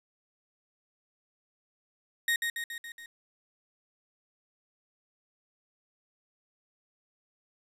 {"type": "tone with echo", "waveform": "35% pulse", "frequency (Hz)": 1864.7, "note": "A#6", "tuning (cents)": 0, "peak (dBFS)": -23, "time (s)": [2.28, 2.36], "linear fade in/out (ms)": 2, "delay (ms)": 140, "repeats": 5, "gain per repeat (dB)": -4, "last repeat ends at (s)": 3.06, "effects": ["resampled to 32000 Hz", "10-bit"]}